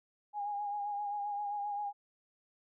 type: tone with vibrato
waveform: sine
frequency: 820 Hz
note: G#5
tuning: 22 cents flat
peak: -34 dBFS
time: 0.33-1.93 s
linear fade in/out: 50 ms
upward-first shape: sine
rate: 7.6 Hz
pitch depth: 32 cents each way
effects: none